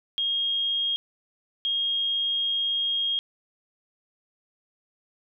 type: tone bursts at uneven times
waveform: sine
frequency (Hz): 3251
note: G#7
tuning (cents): -38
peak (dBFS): -23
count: 2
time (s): 0.18-0.96 / 1.65-3.19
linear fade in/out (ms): 0
effects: none